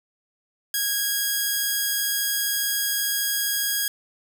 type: tone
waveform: 5% pulse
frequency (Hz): 1643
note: G#6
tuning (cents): -19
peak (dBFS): -11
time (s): 0.74-3.88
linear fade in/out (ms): 2
effects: none